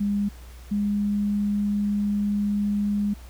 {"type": "tone pair in turn", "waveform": "sine", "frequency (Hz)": [203.3, 205.1], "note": ["G#3", "G#3"], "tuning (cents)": [-37, -21], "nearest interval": "unison", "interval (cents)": 16, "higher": "second", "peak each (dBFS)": -21, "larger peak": "neither", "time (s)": [[0, 0.29], [0.71, 3.14]], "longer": "second", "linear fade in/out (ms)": 10, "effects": ["added 61 Hz sine -40 dBFS peak until 3.29 s", "pink hiss -51 dBFS RMS until 3.29 s"]}